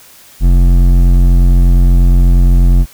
sine tone with hard clipping, 44.21 Hz, F1, 22 cents sharp, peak -6 dBFS, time 0.4-2.86 s, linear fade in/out 50 ms, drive 11 dB, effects white hiss -40 dBFS RMS until 2.93 s

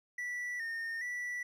triangle tone with vibrato, 1894 Hz, A#6, 27 cents sharp, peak -34 dBFS, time 0.18-1.43 s, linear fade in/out 5 ms, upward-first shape square, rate 1.2 Hz, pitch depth 59 cents each way, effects none

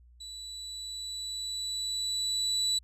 35% pulse tone with level ramp, 3951 Hz, B7, in tune, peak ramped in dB -39 to -23 dBFS, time 0.2-2.79 s, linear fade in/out 10 ms, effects added 60 Hz sine -54 dBFS peak until 2.83 s + resampled to 32000 Hz

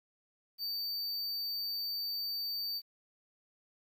square tone, 4601 Hz, D8, 36 cents flat, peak -35 dBFS, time 0.58-2.82 s, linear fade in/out 50 ms, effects 11-bit

